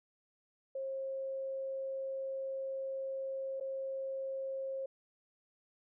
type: tone with dropouts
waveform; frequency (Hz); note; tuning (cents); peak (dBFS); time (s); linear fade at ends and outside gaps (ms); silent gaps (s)
sine; 536; C5; +42; -36; 0.75-4.86; 5; 3.6-3.608
effects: none